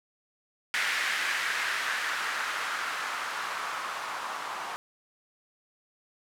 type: noise with low-pass filter sweep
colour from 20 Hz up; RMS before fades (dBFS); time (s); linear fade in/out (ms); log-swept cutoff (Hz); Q
violet; -32; 0.74-4.76; 0; 1900 to 1000; 2.2
effects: none